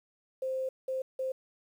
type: tone bursts at uneven times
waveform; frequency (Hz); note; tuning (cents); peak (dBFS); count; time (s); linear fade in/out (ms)
sine; 523.3; C5; 0; -30; 3; 0.42-0.69 / 0.88-1.02 / 1.19-1.32; 5
effects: 10-bit